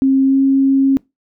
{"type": "tone with pitch glide", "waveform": "sine", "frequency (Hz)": [268.1, 270.7], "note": ["C4", "C#4"], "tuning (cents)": [42, -41], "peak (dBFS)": -9, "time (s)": [0.02, 0.97], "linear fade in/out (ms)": 0, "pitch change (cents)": 17, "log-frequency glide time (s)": [0.25, 0.36], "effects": ["noise-tail reverb RT60 0.2 s tail -23 dB re dry"]}